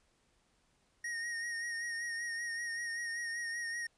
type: tone with vibrato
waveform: square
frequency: 1864.7 Hz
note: A#6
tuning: in tune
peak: -37 dBFS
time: 1.04-3.87 s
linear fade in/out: 5 ms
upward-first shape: sine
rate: 5.2 Hz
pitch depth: 31 cents each way
effects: pink hiss -73 dBFS RMS until 3.97 s + resampled to 22050 Hz